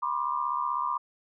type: tone cluster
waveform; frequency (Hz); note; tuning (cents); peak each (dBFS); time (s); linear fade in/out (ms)
sine; 978 / 1054 / 1190; B5 / C6 / D6; -17 / +12 / +22; -31; 0.02-0.98; 10
effects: none